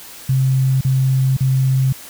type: tone bursts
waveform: sine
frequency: 132.1 Hz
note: C3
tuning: 17 cents sharp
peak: -12 dBFS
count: 3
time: 0.29-1.926 s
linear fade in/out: 5 ms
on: 520 ms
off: 38 ms
effects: white hiss -37 dBFS RMS until 2.09 s